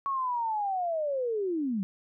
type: linear sweep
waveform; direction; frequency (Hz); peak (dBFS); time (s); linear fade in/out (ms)
sine; down; 1118 to 182.8; -27; 0.06-1.83; 0
effects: none